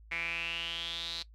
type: tone with band-pass filter sweep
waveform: sawtooth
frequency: 167.7 Hz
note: E3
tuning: 30 cents sharp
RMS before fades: -37 dBFS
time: 0.11-1.23 s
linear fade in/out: 10 ms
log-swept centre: 2200 to 4100 Hz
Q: 8.2
effects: noise-tail reverb RT60 0.1 s tail -18 dB re dry + added 54 Hz sine -52 dBFS peak until 1.34 s